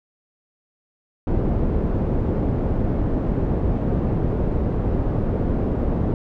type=low-pass noise; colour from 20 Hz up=pink; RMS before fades=-21 dBFS; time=1.27-6.14 s; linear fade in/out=2 ms; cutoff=450 Hz; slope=12 dB/octave; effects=none